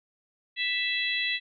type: harmonic tone with a mistuned harmonic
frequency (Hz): 659.3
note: E5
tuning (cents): 0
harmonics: 3 / 4 / 5 / 6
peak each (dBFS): -30 / -31 / -32 / -33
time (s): 0.56-1.4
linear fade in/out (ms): 50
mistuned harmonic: 5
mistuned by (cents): +24
effects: none